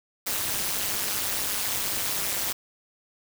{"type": "noise with amplitude modulation", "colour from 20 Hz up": "white", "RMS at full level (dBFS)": -24, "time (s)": [0.26, 2.53], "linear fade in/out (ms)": 10, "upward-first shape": "sine", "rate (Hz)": 205, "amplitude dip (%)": 100, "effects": []}